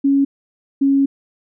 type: tone pair in turn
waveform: sine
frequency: 277 / 275.4 Hz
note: C#4 / C#4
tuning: -1 / -11 cents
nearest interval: unison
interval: 10 cents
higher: first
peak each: -11 / -11 dBFS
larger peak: neither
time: 0.04-0.25 / 0.81-1.06 s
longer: second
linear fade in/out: 10 ms
effects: none